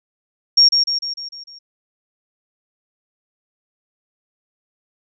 sine tone with echo, 5550 Hz, F8, 12 cents flat, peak -7 dBFS, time 0.57-0.69 s, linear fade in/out 10 ms, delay 150 ms, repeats 6, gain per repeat -5 dB, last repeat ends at 1.59 s, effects none

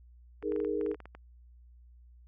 sine chord, D# suspended fourth, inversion none, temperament equal, 311.1 / 415.3 / 466.2 Hz, D#4 / G#4 / A#4, 0 / 0 / 0 cents, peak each -35 / -32 / -34 dBFS, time 0.42-0.96 s, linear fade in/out 50 ms
clicks, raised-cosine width 0.5 ms, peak -32 dBFS, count 12, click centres 0.426 / 0.521 / 0.562 / 0.602 / 0.648 / 0.812 / 0.863 / 0.915 / 0.945 / 1.003 / 1.056 / 1.15 s
effects added 60 Hz sine -53 dBFS peak until 2.27 s

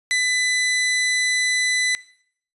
sawtooth tone, 2000 Hz, B6, 21 cents sharp, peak -14 dBFS, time 0.11-1.95 s, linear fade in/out 0 ms, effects noise-tail reverb RT60 0.6 s tail -19 dB re dry + resampled to 24000 Hz

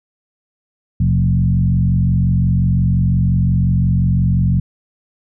sine tone with frequency modulation, 123.9 Hz, B2, 6 cents sharp, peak -11 dBFS, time 1-4.6 s, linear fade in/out 5 ms, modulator 45.7 Hz, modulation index 1.3, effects none

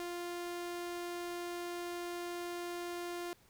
sawtooth tone, 349.2 Hz, F4, in tune, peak -35 dBFS, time 0-3.33 s, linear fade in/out 0 ms, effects pink hiss -66 dBFS RMS until 3.49 s

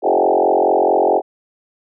sine tone with frequency modulation, 587.3 Hz, D5, in tune, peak -11 dBFS, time 0.02-1.22 s, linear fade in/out 50 ms, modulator 44.5 Hz, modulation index 5.4, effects none

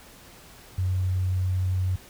sine tone, 92.5 Hz, F#2, in tune, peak -22 dBFS, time 0.78-1.96 s, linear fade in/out 5 ms, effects pink hiss -49 dBFS RMS until 2.09 s

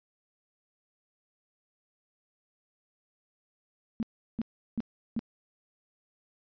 sine tone bursts, 226.8 Hz, A#3, 47 cents flat, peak -27 dBFS, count 4, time 4-5.192 s, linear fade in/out 0 ms, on 28 ms, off 360 ms, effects resampled to 11025 Hz

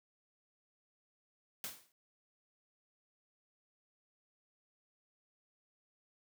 white noise with exponential decay, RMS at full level -39 dBFS, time 1.64-1.92 s, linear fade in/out 1 ms, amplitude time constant 59 ms, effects high-pass 80 Hz 12 dB/octave

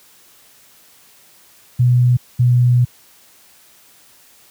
sine tone pair in turn, 123.47 / 122.94 Hz, B2 / B2, 0 / -7 cents, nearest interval unison, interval 7 cents, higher first, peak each -9 dBFS, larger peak neither, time 1.79-2.17 / 2.39-2.85 s, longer second, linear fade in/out 10 ms, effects white hiss -49 dBFS RMS until 4.5 s + high-pass 60 Hz 12 dB/octave

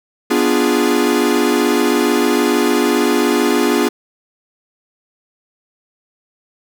45% pulse chord, B diminished seventh, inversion none, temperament equal, 246.9 / 293.7 / 349.2 / 415.3 Hz, B3 / D4 / F4 / Ab4, 0 / 0 / 0 / 0 cents, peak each -18 dBFS, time 0.3-3.89 s, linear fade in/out 10 ms, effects none

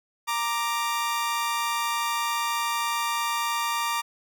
sawtooth tone pair together, 932.3 / 1181.2 Hz, A#5 / D6, 0 / +10 cents, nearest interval major third, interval 410 cents, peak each -24 dBFS, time 0.27-4.02 s, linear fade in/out 20 ms, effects none

